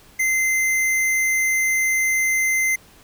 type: tone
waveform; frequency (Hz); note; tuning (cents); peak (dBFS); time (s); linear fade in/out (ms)
square; 2073; C7; -17; -18; 0.19-2.76; 10
effects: pink hiss -50 dBFS RMS until 3.03 s